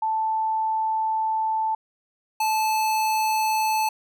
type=tone pair in turn; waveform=sine / square; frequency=880 / 870.9 Hz; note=A5 / A5; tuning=0 / -18 cents; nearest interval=unison; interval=18 cents; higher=first; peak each=-21 dBFS; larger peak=neither; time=0.02-1.75 / 2.4-3.89 s; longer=first; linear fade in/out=5 ms; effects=none